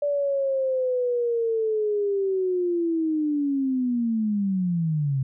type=linear sweep; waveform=sine; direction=down; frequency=582 to 130.1 Hz; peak=-21 dBFS; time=0.02-5.23 s; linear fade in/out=5 ms; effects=none